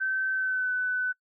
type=tone with pitch glide; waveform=sine; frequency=1541 to 1500.6 Hz; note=G6 to F#6; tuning=-30 to +24 cents; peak=-25 dBFS; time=0-1.13 s; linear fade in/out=20 ms; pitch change=-46 cents; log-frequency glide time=0.32-0.73 s; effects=noise-tail reverb RT60 0.1 s tail -26 dB re dry